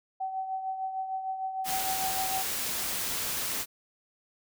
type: tone with tremolo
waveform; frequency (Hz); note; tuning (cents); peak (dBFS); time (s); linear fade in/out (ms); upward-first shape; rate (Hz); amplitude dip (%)
sine; 762; G5; -49; -28; 0.2-2.43; 10; triangle; 6.6; 60
type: noise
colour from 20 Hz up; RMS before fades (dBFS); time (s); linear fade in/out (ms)
white; -32; 1.64-3.66; 50
effects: none